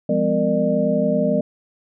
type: tone cluster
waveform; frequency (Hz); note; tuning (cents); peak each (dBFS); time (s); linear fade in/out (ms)
sine; 173.6 / 204.5 / 251.8 / 461.2 / 603; F3 / G#3 / B3 / A#4 / D5; -10 / -26 / +34 / -19 / +46; -24 / -22 / -23 / -25 / -20; 0.09-1.41; 5
effects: none